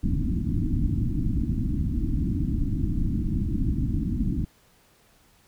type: low-pass noise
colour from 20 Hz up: pink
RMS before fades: -25 dBFS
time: 0.03-4.45 s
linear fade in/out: 10 ms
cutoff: 320 Hz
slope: 96 dB/octave
effects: pink hiss -60 dBFS RMS until 5.47 s